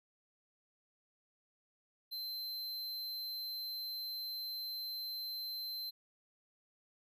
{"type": "tone", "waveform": "square", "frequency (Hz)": 4100, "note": "C8", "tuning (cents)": -36, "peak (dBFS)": -40, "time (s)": [2.11, 5.91], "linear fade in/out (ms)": 20, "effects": []}